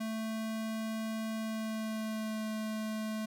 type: tone with pitch glide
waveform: square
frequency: 221 to 217.2 Hz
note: A3 to A3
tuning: +8 to -22 cents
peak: -35 dBFS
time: 0-3.26 s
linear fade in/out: 10 ms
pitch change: -30 cents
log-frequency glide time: 1.36-2.5 s
effects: none